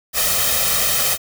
white noise with comb filter, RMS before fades -18 dBFS, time 0.13-1.18 s, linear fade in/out 50 ms, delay 1.6 ms, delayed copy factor +0.75, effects none

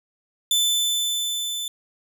sawtooth tone with level ramp, 3520 Hz, A7, in tune, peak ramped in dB -14 to -24 dBFS, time 0.51-1.68 s, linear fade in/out 2 ms, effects none

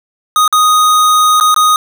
square tone with dropouts, 1244.5 Hz, D#6, in tune, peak -7 dBFS, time 0.36-1.76 s, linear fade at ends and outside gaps 1 ms, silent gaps 0.478-0.526 / 1.4-1.409 / 1.544-1.562 s, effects none

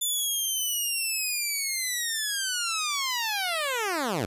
10% pulse linear sweep, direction down, 3520 to 85.2 Hz, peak -18 dBFS, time 0.01-4.26 s, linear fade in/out 10 ms, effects resampled to 32000 Hz

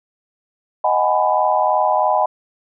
sine chord, G# minor seventh, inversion second, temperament just, 623 / 747.5 / 830.6 / 996.7 Hz, D#5 / F#5 / G#5 / B5, +2 / +17 / 0 / +16 cents, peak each -19 dBFS, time 0.84-2.26 s, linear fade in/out 5 ms, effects none

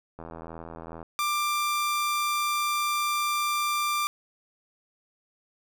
click train, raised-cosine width 1 ms, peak -26 dBFS, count 70, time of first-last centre 0.19-1.028 s, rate 82.3 Hz
sawtooth tone, 1185 Hz, D6, 15 cents sharp, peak -21 dBFS, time 1.19-4.07 s, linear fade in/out 0 ms
effects none

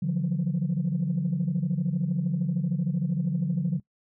sine tone cluster, 144.8 / 171.5 / 184.4 Hz, D3 / F3 / F#3, -24 / -31 / -6 cents, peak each -27 dBFS, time 0.02-3.8 s, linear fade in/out 10 ms, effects noise-tail reverb RT60 0.1 s tail -21 dB re dry + tanh soft clip ceiling -18 dBFS

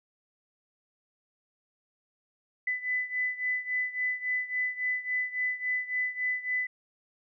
sine beating tone pair, 2000 / 2003.6 Hz, B6 / B6, +21 / +24 cents, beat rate 3.6 Hz, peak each -30 / -33 dBFS, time 2.67-6.67 s, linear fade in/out 5 ms, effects none

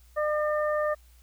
harmonic tone, 603 Hz, D5, 46 cents sharp, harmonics 1 / 2 / 3, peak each -25 / -31 / -35 dBFS, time 0.16-0.95 s, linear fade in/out 20 ms, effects added 60 Hz sine -53 dBFS peak until 1.22 s + white hiss -63 dBFS RMS until 1.22 s

